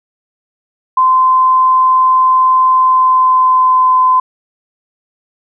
sine tone with pitch glide, 1033 to 1023.5 Hz, C6 to C6, -22 to -38 cents, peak -6 dBFS, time 0.97-4.2 s, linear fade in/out 5 ms, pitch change -16 cents, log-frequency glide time 2.73-4.01 s, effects none

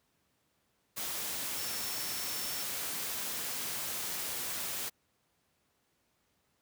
sine tone in noise, 5420 Hz, E8, 47 cents sharp, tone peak -43 dBFS, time 1.56-2.64 s, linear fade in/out 20 ms, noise white, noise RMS -37 dBFS, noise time 0.96-4.9 s, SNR -9 dB, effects pink hiss -75 dBFS RMS until 6.61 s + high-pass 80 Hz 12 dB/octave

